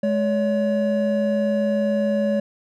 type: tone pair together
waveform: triangle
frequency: 211 / 566 Hz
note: G#3 / C#5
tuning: +28 / +36 cents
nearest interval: octave + perfect fourth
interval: 1708 cents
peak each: -19 dBFS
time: 0.03-2.4 s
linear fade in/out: 5 ms
effects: none